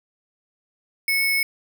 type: tone with sample-and-hold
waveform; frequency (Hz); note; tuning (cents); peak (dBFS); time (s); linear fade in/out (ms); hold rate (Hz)
sine; 2203; C#7; -11; -18; 1.08-1.43; 2; 7350
effects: none